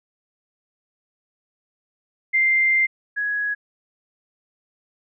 sine tone pair in turn, 2093 / 1670.4 Hz, C7 / G#6, 0 / +10 cents, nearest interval major third, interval 390 cents, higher first, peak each -15 / -21 dBFS, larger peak first, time 2.33-2.87 / 3.16-3.55 s, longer first, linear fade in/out 20 ms, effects none

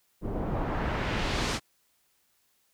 pink noise with low-pass filter sweep, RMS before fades -30 dBFS, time 0.21-1.6 s, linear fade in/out 50 ms, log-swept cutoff 450 to 7300 Hz, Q 0.93, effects white hiss -70 dBFS RMS until 2.73 s

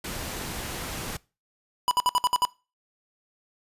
pink noise, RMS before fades -34 dBFS, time 0.04-1.17 s, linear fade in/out 5 ms
square tone bursts, 987.8 Hz, B5, in tune, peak -20 dBFS, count 7, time 1.88-2.451 s, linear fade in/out 0 ms, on 31 ms, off 59 ms
effects noise-tail reverb RT60 0.3 s tail -22 dB re dry + resampled to 32000 Hz

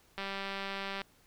click train, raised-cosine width 0.3 ms, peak -22 dBFS, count 165, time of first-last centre 0.18-1.017 s, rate 196 Hz, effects pink hiss -65 dBFS RMS until 1.26 s

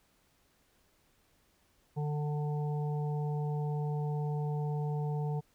harmonic tone, 148.5 Hz, D3, 20 cents sharp, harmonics 1 / 3 / 5 / 6, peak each -31 / -41 / -45 / -47 dBFS, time 1.96-5.41 s, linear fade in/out 20 ms, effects pink hiss -70 dBFS RMS until 5.54 s

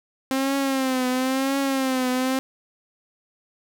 sawtooth tone with vibrato, 263.9 Hz, C4, 15 cents sharp, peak -17 dBFS, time 0.31-2.39 s, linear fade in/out 0 ms, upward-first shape triangle, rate 0.98 Hz, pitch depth 83 cents each way, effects none

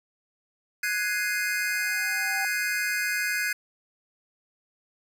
square chord, Ab dominant seventh, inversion third, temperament equal, 1480 / 1661.2 / 2093 / 2489 Hz, Gb6 / Ab6 / C7 / Eb7, 0 / 0 / 0 / 0 cents, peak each -32 / -30 / -32 / -34 dBFS, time 0.83-3.53 s, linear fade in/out 5 ms
sine tone with exponential growth, 781 Hz, G5, 7 cents flat, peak -30 dBFS, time 1.39-2.45 s, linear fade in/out 1 ms, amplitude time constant 230 ms
effects none

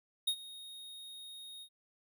square tone with ADSR envelope, 3729 Hz, A#7, in tune, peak -28 dBFS, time 0.27-1.69 s, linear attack 8 ms, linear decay 73 ms, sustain -19 dB, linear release 70 ms, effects none

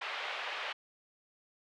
white band-pass noise, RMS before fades -39 dBFS, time 0.01-0.73 s, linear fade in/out 10 ms, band 540 to 3100 Hz, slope 24 dB/octave, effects none

